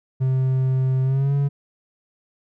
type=tone with pitch glide; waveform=triangle; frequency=130.81 to 141.01 Hz; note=C3 to C#3; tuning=0 to +30 cents; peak=-15 dBFS; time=0.2-1.49 s; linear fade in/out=20 ms; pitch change=+130 cents; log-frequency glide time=1.03-1.34 s; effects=none